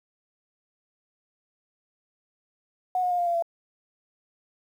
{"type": "tone with pitch steps", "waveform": "sine", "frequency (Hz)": [734, 722.2, 710.6, 699.2, 688, 677], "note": ["F#5", "F#5", "F5", "F5", "F5", "E5"], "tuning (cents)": [-14, -42, 30, 2, -26, 46], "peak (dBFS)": -22, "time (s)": [2.95, 3.424], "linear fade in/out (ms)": 2, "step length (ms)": 79, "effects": ["9-bit"]}